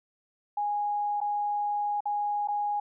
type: tone with dropouts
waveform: sine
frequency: 826 Hz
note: G#5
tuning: 10 cents flat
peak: -26 dBFS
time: 0.57-2.8 s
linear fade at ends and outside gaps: 5 ms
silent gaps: 1.204-1.213 / 2.006-2.055 / 2.475-2.484 s
effects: none